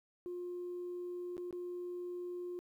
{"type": "tone with dropouts", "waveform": "sine", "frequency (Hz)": 355.1, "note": "F4", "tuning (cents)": 29, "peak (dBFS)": -38, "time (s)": [0.26, 2.59], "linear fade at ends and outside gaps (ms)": 0, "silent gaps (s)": [[1.368, 1.379], [1.509, 1.527]], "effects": ["tanh soft clip ceiling -36 dBFS", "12-bit"]}